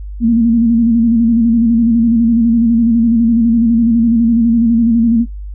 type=tone with vibrato; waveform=sine; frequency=230.8 Hz; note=A#3; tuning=17 cents flat; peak=-7 dBFS; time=0.2-5.26 s; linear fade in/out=50 ms; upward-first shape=square; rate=12 Hz; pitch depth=42 cents each way; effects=noise-tail reverb RT60 0.1 s tail -17 dB re dry + added 50 Hz sine -23 dBFS peak until 5.54 s